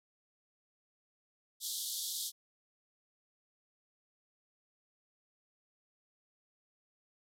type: band-pass noise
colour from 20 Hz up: pink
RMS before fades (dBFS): -39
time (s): 1.6-2.32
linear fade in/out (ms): 50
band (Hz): 3300 to 15000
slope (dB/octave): 96
effects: none